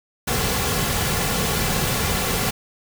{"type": "noise with comb filter", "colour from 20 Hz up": "pink", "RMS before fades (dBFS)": -22, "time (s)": [0.27, 2.51], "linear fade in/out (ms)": 10, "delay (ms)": 3.2, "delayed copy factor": -0.5, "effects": []}